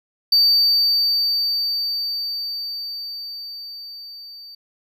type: tone with level ramp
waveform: triangle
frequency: 4610 Hz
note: D8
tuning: 33 cents flat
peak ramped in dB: -10 to -36 dBFS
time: 0.32-4.55 s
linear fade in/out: 5 ms
effects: none